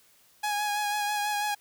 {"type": "tone with vibrato", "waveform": "sawtooth", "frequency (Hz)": 830.6, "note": "G#5", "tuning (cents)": 0, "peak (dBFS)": -23, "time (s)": [0.43, 1.55], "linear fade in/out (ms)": 10, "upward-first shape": "sine", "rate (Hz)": 6.1, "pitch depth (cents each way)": 23, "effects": ["white hiss -61 dBFS RMS until 1.6 s"]}